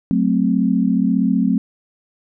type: chord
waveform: sine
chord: F# diminished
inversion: none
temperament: equal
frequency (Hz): 185 / 220 / 261.6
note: F#3 / A3 / C4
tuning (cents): 0 / 0 / 0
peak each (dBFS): -18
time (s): 0.11-1.58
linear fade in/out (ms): 0
effects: none